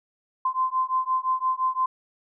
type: beating tone pair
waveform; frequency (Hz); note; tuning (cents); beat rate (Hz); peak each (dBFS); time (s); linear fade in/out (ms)
sine; 1033 / 1038.8; C6 / C6; -22 / -13; 5.8; -25; 0.45-1.86; 5
effects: none